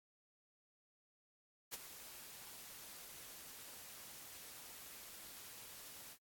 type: noise with ADSR envelope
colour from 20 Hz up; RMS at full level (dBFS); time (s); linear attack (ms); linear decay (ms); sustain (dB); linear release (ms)
white; -43; 1.71-6.18; 28; 28; -11; 68
effects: AAC 64 kbps